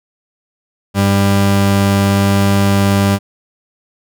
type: tone pair together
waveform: 45% pulse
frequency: 99.1 / 198.2 Hz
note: G2 / G3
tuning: +19 / +19 cents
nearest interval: octave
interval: 1200 cents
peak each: -13 dBFS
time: 0.94-3.19 s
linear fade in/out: 50 ms
effects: none